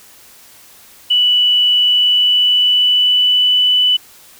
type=tone with pitch glide; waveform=sine; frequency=2960 to 2986 Hz; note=F#7 to F#7; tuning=0 to +15 cents; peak=-9 dBFS; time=1.1-3.97 s; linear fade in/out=10 ms; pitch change=+15 cents; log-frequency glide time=1.75-3.67 s; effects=white hiss -43 dBFS RMS until 4.39 s